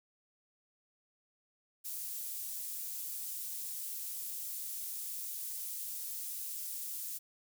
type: high-pass noise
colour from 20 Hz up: pink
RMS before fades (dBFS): -41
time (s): 1.84-7.19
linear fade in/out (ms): 20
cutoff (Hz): 11000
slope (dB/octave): 12
effects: none